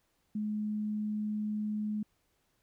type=tone; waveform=sine; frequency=211.7 Hz; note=G#3; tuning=33 cents sharp; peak=-31 dBFS; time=0.35-2.03 s; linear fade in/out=5 ms; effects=pink hiss -75 dBFS RMS until 2.62 s